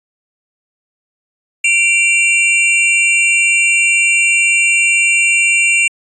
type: tone pair together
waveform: square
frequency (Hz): 2349 / 2751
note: D7 / F7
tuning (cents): 0 / -27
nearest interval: minor third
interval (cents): 273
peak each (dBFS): -13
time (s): 1.64-5.88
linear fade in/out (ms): 5
effects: resampled to 24000 Hz